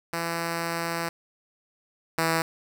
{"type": "tone pair in turn", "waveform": "5% pulse", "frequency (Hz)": [167.8, 163.49], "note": ["E3", "E3"], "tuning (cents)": [31, -14], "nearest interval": "unison", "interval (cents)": 45, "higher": "first", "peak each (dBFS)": [-16, -11], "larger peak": "second", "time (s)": [[0.13, 1.09], [2.18, 2.42]], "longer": "first", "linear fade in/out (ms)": 2, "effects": []}